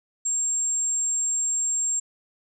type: tone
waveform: sine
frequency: 7459 Hz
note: A#8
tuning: in tune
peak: -22 dBFS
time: 0.25-2 s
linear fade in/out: 10 ms
effects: none